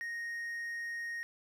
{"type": "tone", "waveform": "triangle", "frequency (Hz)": 1864.7, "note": "A#6", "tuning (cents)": 0, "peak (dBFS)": -35, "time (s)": [0.01, 1.23], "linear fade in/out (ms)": 0, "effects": []}